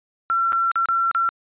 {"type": "tone with dropouts", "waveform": "sine", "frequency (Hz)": 1356, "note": "E6", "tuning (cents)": 49, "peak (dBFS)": -17, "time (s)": [0.3, 1.29], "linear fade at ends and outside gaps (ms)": 0, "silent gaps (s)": [[0.522, 0.53], [0.715, 0.757], [0.857, 0.887], [1.113, 1.149]], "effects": ["resampled to 8000 Hz"]}